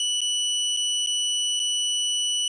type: tone with dropouts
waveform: sawtooth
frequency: 2960 Hz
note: F#7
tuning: in tune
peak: -19 dBFS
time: 0-2.48 s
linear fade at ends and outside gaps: 2 ms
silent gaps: 0.207-0.215 / 0.766-0.771 / 1.063-1.071 / 1.595-1.599 s
effects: resampled to 22050 Hz